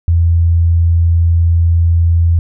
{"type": "tone", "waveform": "sine", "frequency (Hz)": 84.2, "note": "E2", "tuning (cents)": 37, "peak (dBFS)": -7, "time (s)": [0.08, 2.39], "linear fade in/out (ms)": 0, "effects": []}